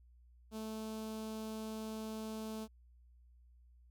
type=tone with notch filter; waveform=sawtooth; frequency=218.9 Hz; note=A3; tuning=9 cents flat; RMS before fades=-43 dBFS; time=0.51-2.68 s; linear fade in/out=50 ms; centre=1900 Hz; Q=1.1; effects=added 60 Hz sine -60 dBFS peak until 3.9 s